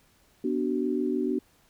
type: chord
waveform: sine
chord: B minor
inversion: none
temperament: equal with one note detuned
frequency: 246.9 / 293.7 / 375.6 Hz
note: B3 / D4 / F#4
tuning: 0 / 0 / +26 cents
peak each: -29 dBFS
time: 0.44-1.39 s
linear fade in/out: 5 ms
effects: pink hiss -63 dBFS RMS until 1.69 s

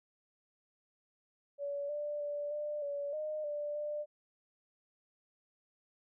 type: tone with pitch steps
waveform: sine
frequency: 569 / 590 / 583 / 595 / 571 / 613 / 589 / 595 Hz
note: C#5 / D5 / D5 / D5 / D5 / D#5 / D5 / D5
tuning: +45 / +8 / -13 / +22 / -49 / -26 / +5 / +22 cents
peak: -35 dBFS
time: 1.58-4.06 s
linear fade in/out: 50 ms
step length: 310 ms
effects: none

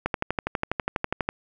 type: click train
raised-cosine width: 0.5 ms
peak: -9 dBFS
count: 16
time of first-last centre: 0.06-1.29 s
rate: 12.2 Hz
effects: none

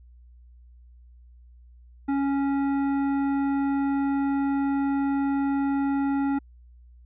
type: tone with hard clipping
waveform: triangle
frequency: 277.2 Hz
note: C#4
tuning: in tune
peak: -24 dBFS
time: 2.08-6.39 s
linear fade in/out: 10 ms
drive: 15 dB
effects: added 60 Hz sine -48 dBFS peak until 7.05 s + resampled to 8000 Hz

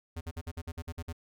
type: tone bursts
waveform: square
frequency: 82.9 Hz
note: E2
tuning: 10 cents sharp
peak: -36 dBFS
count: 10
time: 0.16-1.128 s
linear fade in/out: 10 ms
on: 50 ms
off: 52 ms
effects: none

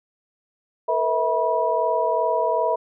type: tone cluster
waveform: sine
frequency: 452.9 / 495.5 / 648 / 972 Hz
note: A#4 / B4 / E5 / B5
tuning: -50 / +6 / -30 / -28 cents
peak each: -26 / -27 / -22 / -23 dBFS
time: 0.88-2.76 s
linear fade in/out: 10 ms
effects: none

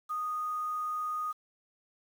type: tone with quantisation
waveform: sine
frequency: 1238 Hz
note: D#6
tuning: 9 cents flat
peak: -31 dBFS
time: 0.09-1.33 s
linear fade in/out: 20 ms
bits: 9
effects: none

